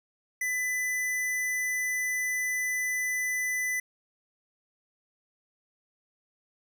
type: tone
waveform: square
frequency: 2000 Hz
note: B6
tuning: 21 cents sharp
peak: -28 dBFS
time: 0.41-3.8 s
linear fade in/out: 5 ms
effects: none